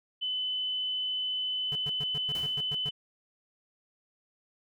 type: tone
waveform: sine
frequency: 3018 Hz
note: F#7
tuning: 34 cents sharp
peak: -29 dBFS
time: 0.21-2.91 s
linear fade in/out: 20 ms
type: tone bursts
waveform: square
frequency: 145 Hz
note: D3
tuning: 22 cents flat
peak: -38 dBFS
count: 9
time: 1.72-2.888 s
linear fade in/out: 0 ms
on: 32 ms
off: 110 ms
type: noise with exponential decay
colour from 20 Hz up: pink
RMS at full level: -41 dBFS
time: 2.35-2.74 s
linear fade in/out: 1 ms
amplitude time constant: 83 ms
effects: none